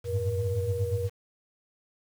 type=tone cluster; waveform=sine; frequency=92.2 / 101.1 / 108.8 / 477.1 Hz; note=F#2 / G#2 / A2 / A#4; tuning=-6 / -46 / -19 / +40 cents; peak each=-30 / -32 / -32 / -30 dBFS; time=0.04-1.1 s; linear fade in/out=50 ms; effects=tanh soft clip ceiling -16 dBFS + 8-bit